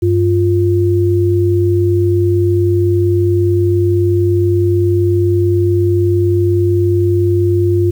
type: tone pair together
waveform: sine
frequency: 97.93 / 349.2 Hz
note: G2 / F4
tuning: -1 / 0 cents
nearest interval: octave + minor seventh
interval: 2201 cents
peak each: -12 dBFS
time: 0.02-7.91 s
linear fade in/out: 10 ms
effects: 7-bit